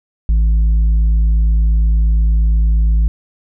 sine tone with tanh clipping, 54.3 Hz, A1, 22 cents flat, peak -10 dBFS, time 0.29-3.08 s, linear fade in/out 0 ms, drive 4 dB, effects none

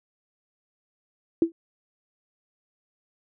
sine tone with exponential decay, 332 Hz, E4, 12 cents sharp, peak -12 dBFS, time 1.42-1.52 s, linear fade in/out 2 ms, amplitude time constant 21 ms, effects none

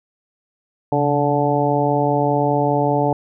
harmonic tone with a mistuned harmonic, 145.1 Hz, D3, 21 cents flat, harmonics 1 / 2 / 3 / 4 / 5 / 6, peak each -22 / -22 / -22 / -22 / -22 / -22 dBFS, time 0.92-3.13 s, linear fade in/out 2 ms, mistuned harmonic 1, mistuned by -75 cents, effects none

